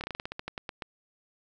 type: slowing click train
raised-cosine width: 0.3 ms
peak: -19 dBFS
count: 13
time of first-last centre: 0.01-0.822 s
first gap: 28 ms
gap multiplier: 1.15
effects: none